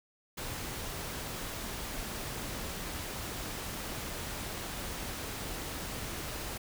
pink noise, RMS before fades -39 dBFS, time 0.37-6.58 s, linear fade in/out 10 ms, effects none

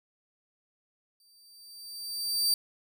sawtooth tone with exponential growth, 4652 Hz, D8, 17 cents flat, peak -19 dBFS, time 1.2-2.54 s, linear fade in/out 2 ms, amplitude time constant 290 ms, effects none

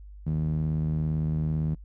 sawtooth tone with band-pass filter, 77.78 Hz, D#2, in tune, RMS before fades -27 dBFS, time 0.26-1.75 s, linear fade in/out 10 ms, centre 160 Hz, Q 3.1, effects noise-tail reverb RT60 0.1 s tail -26 dB re dry + added 50 Hz sine -42 dBFS peak until 1.84 s

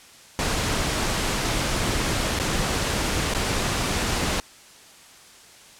pink noise with dropouts, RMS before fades -24 dBFS, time 0.39-4.4 s, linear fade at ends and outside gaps 0 ms, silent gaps 2.389-2.399 / 3.338-3.348 s, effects white hiss -48 dBFS RMS until 5.79 s + low-pass 9000 Hz 12 dB/octave

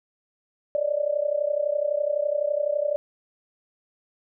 sine tone with amplitude modulation, 587.3 Hz, D5, in tune, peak -18 dBFS, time 0.75-2.96 s, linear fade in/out 0 ms, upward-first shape sine, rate 31.9 Hz, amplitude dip 85%, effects none

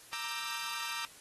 15% pulse chord, E half-diminished seventh, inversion second, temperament equal with one note detuned, 932.3 / 1183.5 / 1318.5 / 1568 Hz, Bb5 / D6 / E6 / G6, 0 / +13 / 0 / 0 cents, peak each -35 / -35 / -35 / -38 dBFS, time 0.13-1.05 s, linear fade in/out 0 ms, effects white hiss -55 dBFS RMS until 1.2 s + AAC 32 kbps

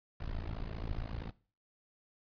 brown noise with amplitude modulation, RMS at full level -35 dBFS, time 0.2-1.31 s, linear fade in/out 5 ms, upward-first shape sine, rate 55.1 Hz, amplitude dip 100%, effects noise-tail reverb RT60 0.4 s tail -20 dB re dry + resampled to 11025 Hz

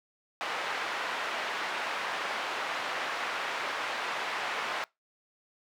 pink band-pass noise, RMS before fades -34 dBFS, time 0.41-4.84 s, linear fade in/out 0 ms, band 800 to 2600 Hz, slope 12 dB/octave, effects noise-tail reverb RT60 0.2 s tail -24 dB re dry

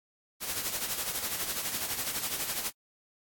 white noise with tremolo, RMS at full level -31 dBFS, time 0.4-2.72 s, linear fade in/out 50 ms, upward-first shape sine, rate 12 Hz, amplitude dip 55%, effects AAC 64 kbps

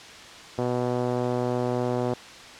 5% pulse tone with low-pass filter, 123.47 Hz, B2, in tune, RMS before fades -26 dBFS, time 0.58-2.14 s, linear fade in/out 5 ms, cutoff 560 Hz, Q 0.99, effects white hiss -43 dBFS RMS until 2.59 s + low-pass 5000 Hz 12 dB/octave

